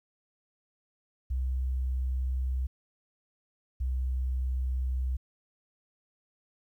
sine tone pair in turn, 64.2 / 63.91 Hz, C2 / C2, -32 / -40 cents, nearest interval unison, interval 8 cents, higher first, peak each -27 dBFS, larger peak neither, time 1.3-2.67 / 3.8-5.17 s, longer neither, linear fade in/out 10 ms, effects 11-bit

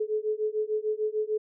sine beating tone pair, 425.9 / 432.6 Hz, G#4 / A4, +44 / -29 cents, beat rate 6.7 Hz, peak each -29 dBFS, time 0-1.38 s, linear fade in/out 10 ms, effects none

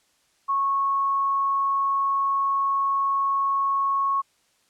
sine tone, 1100 Hz, C#6, 14 cents flat, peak -20 dBFS, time 0.48-4.22 s, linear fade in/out 20 ms, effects white hiss -65 dBFS RMS until 4.69 s + low-pass 9000 Hz 12 dB/octave

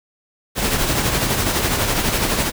pink noise with tremolo, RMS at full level -17 dBFS, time 0.55-2.52 s, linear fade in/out 50 ms, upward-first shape triangle, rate 12 Hz, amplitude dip 50%, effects none

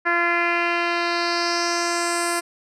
10% pulse tone with low-pass filter sweep, 343.9 Hz, F4, 27 cents flat, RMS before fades -22 dBFS, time 0.05-2.41 s, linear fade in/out 20 ms, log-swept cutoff 1800 to 10000 Hz, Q 3, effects none

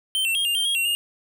square tone with pitch steps, 3110 / 2702 / 3237 / 2804 / 3159 / 3269 / 2738 / 2834 Hz, G7 / E7 / G#7 / F7 / G7 / G#7 / F7 / F7, -14 / +42 / -45 / +6 / +13 / -28 / -35 / +25 cents, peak -21 dBFS, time 0.15-0.95 s, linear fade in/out 0 ms, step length 100 ms, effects none

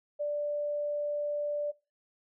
sine tone, 587.3 Hz, D5, in tune, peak -29 dBFS, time 0.19-1.72 s, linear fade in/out 20 ms, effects noise-tail reverb RT60 0.3 s tail -21 dB re dry

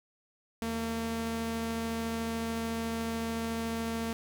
sawtooth tone pair together, 80.5 / 227.7 Hz, E2 / A#3, -41 / -40 cents, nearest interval octave + tritone, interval 1801 cents, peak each -38 / -28 dBFS, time 0.62-4.13 s, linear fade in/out 0 ms, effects 11-bit

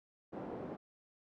pink band-pass noise, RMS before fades -44 dBFS, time 0.32-0.77 s, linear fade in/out 20 ms, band 220 to 620 Hz, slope 12 dB/octave, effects none

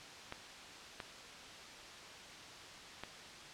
clicks, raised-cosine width 0.3 ms, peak -26 dBFS, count 3, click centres 0.324 / 1.002 / 3.036 s, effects white hiss -51 dBFS RMS until 3.53 s + low-pass 5000 Hz 12 dB/octave

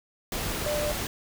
sine tone in noise, 595 Hz, D5, 22 cents sharp, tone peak -27 dBFS, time 0.66-0.92 s, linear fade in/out 2 ms, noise pink, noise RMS -31 dBFS, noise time 0.32-1.07 s, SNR +1 dB, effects none

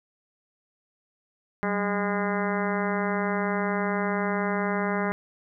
harmonic tone with a mistuned harmonic, 204.3 Hz, G#3, 28 cents flat, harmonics 1 / 2 / 3 / 4 / 5 / 6 / 7 / 8 / 9 / 10, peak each -28 / -31 / -33 / -34 / -35 / -36 / -36 / -37 / -38 / -38 dBFS, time 1.63-5.12 s, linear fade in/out 0 ms, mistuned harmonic 1, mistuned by -110 cents, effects none

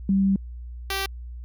sine / 5% pulse tone pair in turn, 194.6 / 389.2 Hz, G3 / G4, -12 / -12 cents, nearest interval octave, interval 1200 cents, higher second, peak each -17 / -14 dBFS, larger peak second, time 0.09-0.36 / 0.9-1.06 s, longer first, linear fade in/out 2 ms, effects added 60 Hz sine -34 dBFS peak until 1.44 s

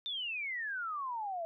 sine exponential sweep, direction down, 3632 to 648 Hz, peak -35 dBFS, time 0.06-1.45 s, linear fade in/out 0 ms, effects none

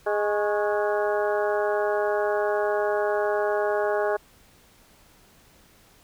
harmonic tone with a mistuned harmonic, 207.6 Hz, G#3, in tune, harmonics 2 / 3 / 4 / 5 / 6 / 7 / 8, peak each -25 / -26 / -30 / -34 / -41 / -34 / -36 dBFS, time 0.06-4.17 s, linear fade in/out 10 ms, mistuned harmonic 5, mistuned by +99 cents, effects pink hiss -56 dBFS RMS until 6.03 s

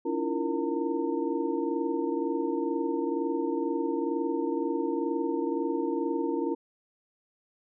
sine tone cluster, 282.6 / 321.7 / 343.8 / 465.9 / 909 Hz, C#4 / E4 / F4 / A#4 / A#5, +34 / -42 / -27 / -1 / -44 cents, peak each -32 / -33 / -31 / -33 / -38 dBFS, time 0.05-6.55 s, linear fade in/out 10 ms, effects none

